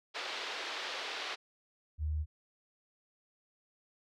white band-pass noise, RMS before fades -40 dBFS, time 0.14-1.36 s, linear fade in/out 20 ms, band 370 to 4200 Hz, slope 24 dB/octave
sine tone, 76.6 Hz, D#2, 27 cents flat, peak -31 dBFS, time 1.98-2.26 s, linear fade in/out 50 ms
effects none

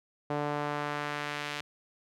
sawtooth tone with band-pass filter sweep, 146.9 Hz, D3, 1 cent sharp, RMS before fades -34 dBFS, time 0.3-1.61 s, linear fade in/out 5 ms, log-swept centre 660 to 2800 Hz, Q 0.94, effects none

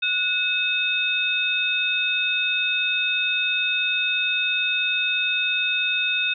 sine tone cluster, 1470 / 2574 / 3657 Hz, F#6 / E7 / A#7, -12 / -42 / -34 cents, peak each -29 / -22 / -25 dBFS, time 0.02-6.34 s, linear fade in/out 10 ms, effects none

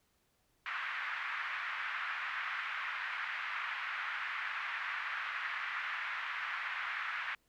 white band-pass noise, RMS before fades -39 dBFS, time 0.66-7.35 s, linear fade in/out 2 ms, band 1200 to 2100 Hz, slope 24 dB/octave, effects pink hiss -75 dBFS RMS until 7.48 s

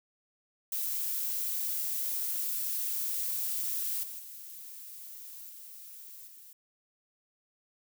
violet noise with level steps, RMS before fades -33 / -42 / -46 / -48 / -52 dBFS, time 0.72-6.53 s, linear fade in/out 2 ms, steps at 4.03 / 4.19 / 5.49 / 6.27 s, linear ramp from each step 5 ms, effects none

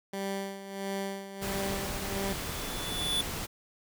15% pulse tone with tremolo, 196 Hz, G3, in tune, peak -25 dBFS, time 0.13-2.33 s, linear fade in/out 5 ms, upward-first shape sine, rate 1.5 Hz, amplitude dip 70%
pink noise, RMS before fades -36 dBFS, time 1.41-3.47 s, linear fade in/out 20 ms
square tone with exponential growth, 3464 Hz, A7, 28 cents flat, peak -26 dBFS, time 2.15-3.21 s, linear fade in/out 2 ms, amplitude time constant 230 ms
effects none

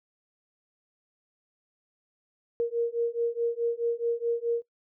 sine beating tone pair, 466 / 470.7 Hz, A#4 / A#4, -1 / +17 cents, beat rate 4.7 Hz, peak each -28 dBFS, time 2.6-4.62 s, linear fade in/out 0 ms, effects noise-tail reverb RT60 0.1 s tail -20 dB re dry

